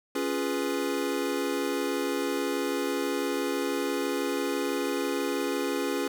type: chord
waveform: square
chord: C# dominant seventh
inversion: none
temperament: equal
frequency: 277.2 / 349.2 / 415.3 / 493.9 Hz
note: C#4 / E#4 / G#4 / B4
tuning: 0 / 0 / 0 / 0 cents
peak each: -32 / -34 / -33 / -35 dBFS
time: 0.15-6.08 s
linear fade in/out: 5 ms
effects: none